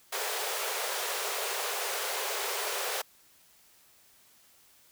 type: high-pass noise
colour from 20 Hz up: pink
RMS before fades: -33 dBFS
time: 0.12-3.02 s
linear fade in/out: 10 ms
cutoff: 390 Hz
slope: 96 dB/octave
effects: white hiss -61 dBFS RMS until 4.91 s

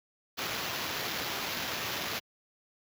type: noise with sample-and-hold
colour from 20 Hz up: white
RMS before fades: -35 dBFS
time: 0.37-2.2 s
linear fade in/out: 20 ms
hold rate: 8820 Hz
effects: high-pass 80 Hz 12 dB/octave

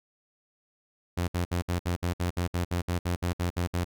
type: tone bursts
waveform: sawtooth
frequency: 87.9 Hz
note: F2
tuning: 12 cents sharp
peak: -22 dBFS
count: 16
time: 1.17-3.845 s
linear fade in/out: 10 ms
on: 110 ms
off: 61 ms
effects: none

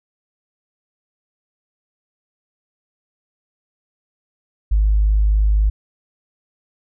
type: tone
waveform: sine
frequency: 51.91 Hz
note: G#1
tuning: in tune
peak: -11 dBFS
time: 4.71-5.7 s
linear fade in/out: 10 ms
effects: tanh soft clip ceiling -7 dBFS

